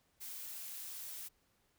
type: noise with amplitude modulation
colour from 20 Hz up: blue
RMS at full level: -45 dBFS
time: 0.2-1.29 s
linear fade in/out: 20 ms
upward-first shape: sine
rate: 257 Hz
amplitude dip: 25%
effects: pink hiss -75 dBFS RMS until 1.78 s